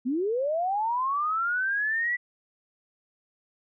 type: linear sweep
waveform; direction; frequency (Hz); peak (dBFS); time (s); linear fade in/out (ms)
sine; up; 233.1 to 1975.5; -24; 0.05-2.17; 20
effects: none